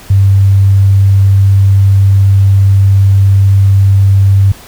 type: tone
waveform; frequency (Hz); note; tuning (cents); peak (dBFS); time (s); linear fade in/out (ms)
sine; 98; G2; 0; -3; 0.1-4.52; 5
effects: pink hiss -34 dBFS RMS until 4.67 s